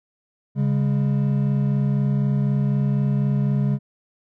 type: tone pair together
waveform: triangle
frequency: 138.59 / 202.6 Hz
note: C#3 / G#3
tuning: 0 / -43 cents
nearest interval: perfect fifth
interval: 657 cents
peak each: -17 / -21 dBFS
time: 0.55-3.79 s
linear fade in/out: 50 ms
effects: none